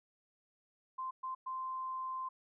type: tone bursts at uneven times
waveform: sine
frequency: 1041 Hz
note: C6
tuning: 9 cents flat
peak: -37 dBFS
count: 3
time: 0.98-1.11 / 1.23-1.35 / 1.46-2.29 s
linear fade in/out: 10 ms
effects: none